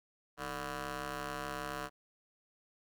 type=ring-modulated tone; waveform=10% pulse; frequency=138.59 Hz; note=C#3; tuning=in tune; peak=-27 dBFS; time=0.37-1.9 s; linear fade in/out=50 ms; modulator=865 Hz; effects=none